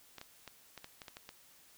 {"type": "clicks", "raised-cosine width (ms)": 0.2, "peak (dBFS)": -29, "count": 9, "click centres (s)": [0.183, 0.214, 0.477, 0.777, 0.844, 1.018, 1.082, 1.169, 1.291], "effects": ["white hiss -62 dBFS RMS until 1.77 s"]}